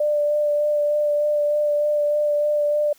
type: tone with vibrato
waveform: sine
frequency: 592 Hz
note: D5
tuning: 14 cents sharp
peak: -17 dBFS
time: 0-2.93 s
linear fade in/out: 5 ms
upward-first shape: sine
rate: 3.3 Hz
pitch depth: 14 cents each way
effects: white hiss -55 dBFS RMS until 2.98 s